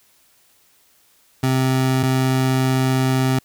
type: tone pair in turn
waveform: 25% pulse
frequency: 130.81 / 130.81 Hz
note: C3 / C3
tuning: 0 / 0 cents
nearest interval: unison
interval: 0 cents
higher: neither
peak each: -12 dBFS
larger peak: neither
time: 1.43-2.03 / 2.03-3.39 s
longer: second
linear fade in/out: 5 ms
effects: white hiss -57 dBFS RMS until 3.44 s